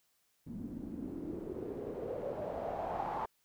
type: noise with low-pass filter sweep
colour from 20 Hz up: white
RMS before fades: -40 dBFS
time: 0.46-3.26 s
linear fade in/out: 10 ms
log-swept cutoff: 210 to 900 Hz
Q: 4.6
effects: white hiss -75 dBFS RMS until 3.44 s